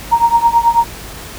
sine tone with tremolo, 932.3 Hz, A#5, in tune, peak -4 dBFS, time 0.11-0.85 s, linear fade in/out 20 ms, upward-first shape triangle, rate 9.2 Hz, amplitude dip 95%, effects added 50 Hz sine -35 dBFS peak until 1.38 s + pink hiss -31 dBFS RMS until 1.38 s

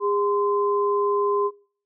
sine tone pair together, 406.9 / 1033 Hz, G#4 / C6, -35 / -22 cents, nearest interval octave + major third, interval 1613 cents, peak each -21 / -24 dBFS, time 0-1.51 s, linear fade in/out 50 ms, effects noise-tail reverb RT60 0.5 s tail -24 dB re dry

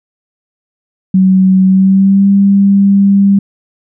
sine tone with pitch glide, 188.4 to 198.22 Hz, F#3 to G3, +32 to +20 cents, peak -4 dBFS, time 1.14-3.39 s, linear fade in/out 5 ms, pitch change +88 cents, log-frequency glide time 1.66-2.28 s, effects none

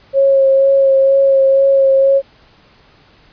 sine tone with vibrato, 543 Hz, C#5, 36 cents flat, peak -7 dBFS, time 0.13-2.22 s, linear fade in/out 50 ms, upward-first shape sine, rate 2.1 Hz, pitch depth 16 cents each way, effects pink hiss -48 dBFS RMS until 3.32 s + resampled to 11025 Hz

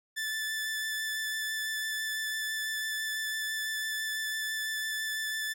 sawtooth tone with vibrato, 1753 Hz, A6, 7 cents flat, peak -28 dBFS, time 0.16-5.54 s, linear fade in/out 20 ms, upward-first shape sine, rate 6 Hz, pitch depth 12 cents each way, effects none

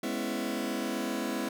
sawtooth chord, C# minor seventh, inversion second, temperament just, 207.9 / 249.5 / 277.2 / 332.6 Hz, G#3 / B3 / C#4 / E4, +2 / +18 / 0 / +16 cents, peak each -33 / -31 / -33 / -32 dBFS, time 0.03-1.49 s, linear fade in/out 5 ms, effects none

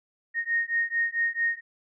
sine beating tone pair, 1854 / 1858.5 Hz, A#6 / A#6, -10 / -6 cents, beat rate 4.5 Hz, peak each -27 dBFS, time 0.34-1.61 s, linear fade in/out 50 ms, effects none

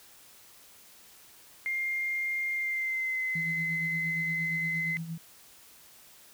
sine tone with pitch glide, 2114 to 2049 Hz, C7 to C7, +17 to -37 cents, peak -28 dBFS, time 1.66-4.97 s, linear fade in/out 0 ms, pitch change -54 cents, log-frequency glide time 2.52-3.22 s
sine tone with tremolo, 164.81 Hz, E3, in tune, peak -32 dBFS, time 3.35-5.18 s, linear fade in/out 5 ms, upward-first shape sine, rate 8.6 Hz, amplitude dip 60%
effects tanh soft clip ceiling -20 dBFS + white hiss -55 dBFS RMS until 6.33 s

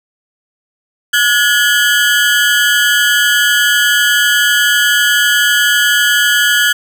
30% pulse ring-modulated tone, 1568 Hz, G6, in tune, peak -3 dBFS, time 1.13-6.73 s, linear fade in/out 10 ms, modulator 124 Hz, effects none

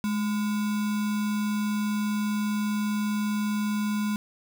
sine tone with sample-and-hold, 210 Hz, G#3, 19 cents sharp, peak -24 dBFS, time 0.04-4.16 s, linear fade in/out 0 ms, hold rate 1225 Hz, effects none

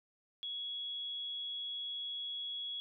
sine tone, 3347 Hz, G#7, 13 cents sharp, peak -38 dBFS, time 0.43-2.8 s, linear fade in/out 0 ms, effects none

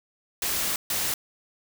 white noise bursts at uneven times, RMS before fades -27 dBFS, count 2, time 0.42-0.76 / 0.9-1.14 s, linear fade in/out 2 ms, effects none

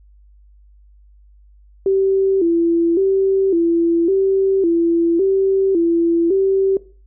sine tone with vibrato, 360.8 Hz, F#4, 44 cents flat, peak -12 dBFS, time 1.86-6.77 s, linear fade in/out 2 ms, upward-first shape square, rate 0.9 Hz, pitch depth 120 cents each way, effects noise-tail reverb RT60 0.4 s tail -19 dB re dry + added 50 Hz sine -45 dBFS peak until 7.06 s

